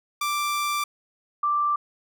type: tone pair in turn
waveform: sawtooth / sine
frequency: 1176 / 1176 Hz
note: D6 / D6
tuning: +2 / +2 cents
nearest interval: unison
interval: 0 cents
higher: neither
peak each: -20 dBFS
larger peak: neither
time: 0.21-0.84 / 1.43-1.76 s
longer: first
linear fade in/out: 5 ms
effects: none